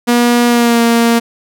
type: tone with pitch glide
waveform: sawtooth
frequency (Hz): 240 to 232.9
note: B3 to A#3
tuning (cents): -49 to -1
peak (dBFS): -4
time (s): 0.07-1.2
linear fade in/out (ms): 20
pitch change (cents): -52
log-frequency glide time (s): 0.47-0.81
effects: none

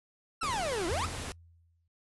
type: exponential two-way sweep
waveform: 40% pulse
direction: down then up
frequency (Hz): 1396.9 to 319.7 to 1396.9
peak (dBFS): -30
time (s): 0.41-1.06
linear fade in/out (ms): 10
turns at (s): 0.87
type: noise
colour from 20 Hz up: pink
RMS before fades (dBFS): -39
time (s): 0.43-1.32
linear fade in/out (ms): 0
type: tone with exponential decay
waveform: sine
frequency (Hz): 84.2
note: E2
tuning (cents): +37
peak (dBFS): -33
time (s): 0.91-1.88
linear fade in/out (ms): 5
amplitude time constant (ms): 210
effects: noise-tail reverb RT60 0.1 s tail -25 dB re dry + resampled to 24000 Hz

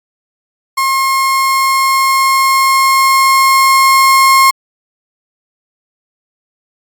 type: tone with level ramp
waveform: 35% pulse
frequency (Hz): 1073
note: C6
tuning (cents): +43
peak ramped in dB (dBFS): -9 to -3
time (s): 0.77-4.51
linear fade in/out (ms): 10
effects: AAC 64 kbps

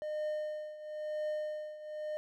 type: tone with tremolo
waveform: triangle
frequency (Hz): 609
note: D#5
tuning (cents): -37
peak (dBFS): -30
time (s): 0.02-2.17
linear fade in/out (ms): 0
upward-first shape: triangle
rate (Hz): 0.99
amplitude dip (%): 80
effects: none

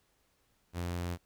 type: tone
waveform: sawtooth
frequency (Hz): 87.31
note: F2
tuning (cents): 0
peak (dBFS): -30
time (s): 0.73-1.18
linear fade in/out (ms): 50
effects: pink hiss -73 dBFS RMS until 1.25 s

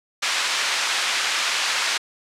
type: band-pass noise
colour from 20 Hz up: pink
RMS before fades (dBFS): -23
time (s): 0.22-1.98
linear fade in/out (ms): 10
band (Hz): 1400 to 6400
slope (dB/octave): 12
effects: low-pass 10000 Hz 12 dB/octave

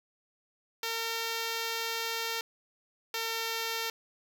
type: tone pair in turn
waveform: 5% pulse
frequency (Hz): 456.1 / 454.1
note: A#4 / A#4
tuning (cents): -38 / -45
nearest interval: unison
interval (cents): 7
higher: first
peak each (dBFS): -20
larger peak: neither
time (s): 0.83-2.41 / 3.14-3.9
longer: first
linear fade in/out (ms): 2
effects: none

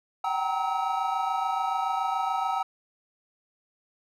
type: tone cluster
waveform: triangle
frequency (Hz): 758 / 785 / 934 / 1290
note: F#5 / G5 / A#5 / E6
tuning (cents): +42 / +2 / +3 / -38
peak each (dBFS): -29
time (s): 0.24-2.63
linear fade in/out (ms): 5
effects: none

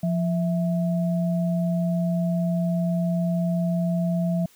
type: tone pair together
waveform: sine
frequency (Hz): 173.65 / 656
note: F3 / E5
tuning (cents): -10 / -9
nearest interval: octave + major seventh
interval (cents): 2301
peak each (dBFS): -21 / -30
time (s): 0.03-4.46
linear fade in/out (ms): 5
effects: white hiss -56 dBFS RMS until 4.55 s

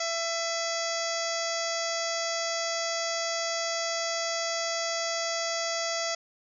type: harmonic tone with a mistuned harmonic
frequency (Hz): 668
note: E5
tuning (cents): +23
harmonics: 1 / 2 / 3 / 4 / 5 / 6 / 7 / 8 / 9 / 10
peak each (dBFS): -32 / -37 / -36 / -44 / -40 / -46 / -37 / -38 / -39 / -38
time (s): 0-6.15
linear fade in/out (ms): 5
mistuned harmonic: 4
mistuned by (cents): -80
effects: none

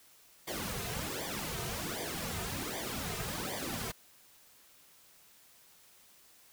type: noise with flanger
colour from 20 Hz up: pink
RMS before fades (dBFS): -38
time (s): 0.47-3.92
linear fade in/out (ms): 10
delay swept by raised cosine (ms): 0.73 to 3.63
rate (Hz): 1.3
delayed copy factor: -0.95
effects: white hiss -61 dBFS RMS until 6.52 s

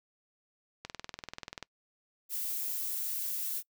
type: click train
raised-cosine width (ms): 0.2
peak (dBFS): -22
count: 17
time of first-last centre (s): 0.85-1.627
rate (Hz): 20.6
type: noise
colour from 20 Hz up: violet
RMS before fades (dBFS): -35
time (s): 2.29-3.63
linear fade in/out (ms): 50
effects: noise-tail reverb RT60 0.1 s tail -25 dB re dry

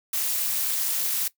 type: noise with amplitude modulation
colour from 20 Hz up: blue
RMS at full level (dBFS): -22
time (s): 0.13-1.28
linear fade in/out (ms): 5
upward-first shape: sine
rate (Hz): 275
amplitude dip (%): 90
effects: noise-tail reverb RT60 0.1 s tail -18 dB re dry

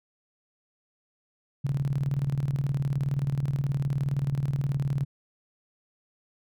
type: tone with tremolo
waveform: sine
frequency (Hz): 138.59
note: C#3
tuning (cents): 0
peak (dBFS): -22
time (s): 1.64-5.05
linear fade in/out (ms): 10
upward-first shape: square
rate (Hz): 19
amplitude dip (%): 65
effects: none

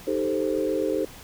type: chord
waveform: sine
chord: A half-diminished seventh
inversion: second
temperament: equal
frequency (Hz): 311.1 / 392 / 440 / 523.3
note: Eb4 / G4 / A4 / C5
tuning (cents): 0 / 0 / 0 / 0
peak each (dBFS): -28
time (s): 0.07-1.05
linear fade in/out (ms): 5
effects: pink hiss -45 dBFS RMS until 1.23 s

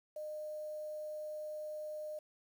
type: tone with quantisation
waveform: sine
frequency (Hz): 610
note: D#5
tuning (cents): -34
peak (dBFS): -40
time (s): 0.16-2.19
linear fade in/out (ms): 5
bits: 10
effects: none

